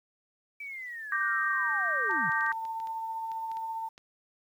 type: linear sweep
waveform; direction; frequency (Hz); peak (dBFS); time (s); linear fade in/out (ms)
sine; down; 2321 to 133; -37; 0.6-2.3; 5
type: chord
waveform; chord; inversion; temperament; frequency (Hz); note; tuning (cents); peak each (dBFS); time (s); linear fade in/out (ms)
sine; G minor; second; equal; 1174.7 / 1568 / 1864.7; D6 / G6 / Bb6; 0 / 0 / 0; -32 / -29 / -31; 1.12-2.52; 2
type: tone with tremolo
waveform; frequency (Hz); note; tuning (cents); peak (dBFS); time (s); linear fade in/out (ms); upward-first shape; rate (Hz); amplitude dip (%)
sine; 898; A5; +35; -31; 2.09-3.89; 10; triangle; 15; 30
type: clicks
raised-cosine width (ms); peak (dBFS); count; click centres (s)
0.2; -33; 12; 2.111 / 2.32 / 2.409 / 2.464 / 2.526 / 2.652 / 2.801 / 2.872 / 3.317 / 3.516 / 3.57 / 3.979
effects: 10-bit